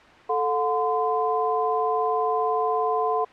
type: tone cluster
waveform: sine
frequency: 439.2 / 722 / 1025 Hz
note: A4 / F#5 / C6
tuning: -3 / -43 / -36 cents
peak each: -25 dBFS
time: 0.29-3.25 s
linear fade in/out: 10 ms
effects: white hiss -48 dBFS RMS until 3.32 s + low-pass 2000 Hz 12 dB/octave